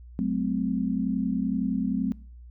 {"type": "tone cluster", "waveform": "sine", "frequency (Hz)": [185.8, 216.5, 258.6], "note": ["F#3", "A3", "C4"], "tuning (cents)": [7, -28, -20], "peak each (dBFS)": -28, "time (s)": [0.19, 2.12], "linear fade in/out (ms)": 0, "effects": ["noise-tail reverb RT60 0.5 s tail -24 dB re dry", "added 60 Hz sine -43 dBFS peak until 2.5 s"]}